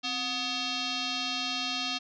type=tone with frequency modulation; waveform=sine; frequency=261.6 Hz; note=C4; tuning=in tune; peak=-29 dBFS; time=0.03-1.99 s; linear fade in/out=20 ms; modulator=990 Hz; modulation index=4.7; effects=none